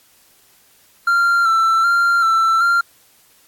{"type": "tone with vibrato", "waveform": "triangle", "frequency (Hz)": 1361, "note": "F6", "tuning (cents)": -45, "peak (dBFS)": -10, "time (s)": [1.07, 2.81], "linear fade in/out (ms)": 5, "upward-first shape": "square", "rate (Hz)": 1.3, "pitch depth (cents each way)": 32, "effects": ["white hiss -53 dBFS RMS until 3.47 s", "AAC 64 kbps"]}